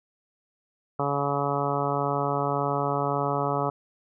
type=harmonic tone; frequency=141.8 Hz; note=C#3; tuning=40 cents sharp; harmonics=1 / 2 / 3 / 4 / 5 / 6 / 7 / 8 / 9; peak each=-31 / -34 / -31 / -32 / -31 / -33 / -34 / -33 / -33 dBFS; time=0.99-3.7 s; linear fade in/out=5 ms; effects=none